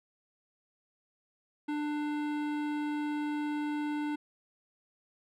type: tone with hard clipping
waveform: sine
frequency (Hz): 297.1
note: D4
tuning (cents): +20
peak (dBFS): -33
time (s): 1.68-4.16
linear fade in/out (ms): 10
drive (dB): 16
effects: none